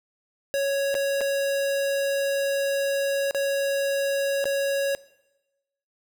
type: tone with dropouts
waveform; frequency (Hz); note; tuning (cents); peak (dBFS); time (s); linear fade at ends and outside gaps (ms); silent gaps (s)
square; 554.4; C#5; 0; -23; 0.54-4.95; 0; 0.943-0.951 / 1.208-1.213 / 3.31-3.347 / 4.442-4.455
effects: noise-tail reverb RT60 1.0 s tail -20 dB re dry